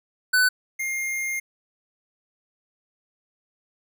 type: tone pair in turn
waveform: square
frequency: 1500 / 2121 Hz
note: F#6 / C7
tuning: +23 / +23 cents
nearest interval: tritone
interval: 600 cents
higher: second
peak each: -17 / -26 dBFS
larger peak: first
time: 0.33-0.49 / 0.79-1.4 s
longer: second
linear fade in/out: 10 ms
effects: none